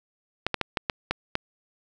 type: clicks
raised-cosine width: 0.3 ms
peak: -8 dBFS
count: 7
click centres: 0.466 / 0.543 / 0.613 / 0.772 / 0.898 / 1.11 / 1.354 s
effects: none